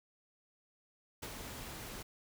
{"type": "noise with ADSR envelope", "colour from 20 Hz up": "pink", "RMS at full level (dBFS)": -42, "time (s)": [1.22, 2.03], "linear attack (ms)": 11, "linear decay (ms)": 51, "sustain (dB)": -4, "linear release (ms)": 11, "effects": []}